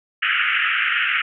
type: band-pass noise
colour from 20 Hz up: pink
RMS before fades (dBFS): -20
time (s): 0.22-1.22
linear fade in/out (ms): 10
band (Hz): 1300 to 3000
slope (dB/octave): 96
effects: none